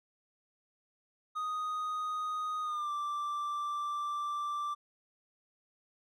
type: tone with pitch glide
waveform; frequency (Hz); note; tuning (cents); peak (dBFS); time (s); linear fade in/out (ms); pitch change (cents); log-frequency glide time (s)
triangle; 1244.5 to 1174.7; D#6 to D6; 0 to 0; -31; 1.35-4.75; 20; -100; 2.62-2.91
effects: none